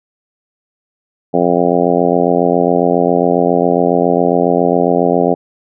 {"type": "harmonic tone", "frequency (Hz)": 87.31, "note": "F2", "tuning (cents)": 0, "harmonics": [2, 3, 4, 5, 6, 7, 8, 9], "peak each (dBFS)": [-19, -17, -18, -16, -18, -18, -18, -21], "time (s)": [1.33, 5.35], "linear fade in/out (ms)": 20, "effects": []}